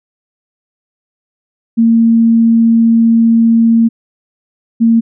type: tone pair in turn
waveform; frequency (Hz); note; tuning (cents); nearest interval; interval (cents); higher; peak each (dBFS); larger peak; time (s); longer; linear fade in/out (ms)
sine; 228.8 / 228.8; A#3 / A#3; -32 / -32; unison; 0; neither; -5; neither; 1.77-3.89 / 4.8-5.01; first; 20
effects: none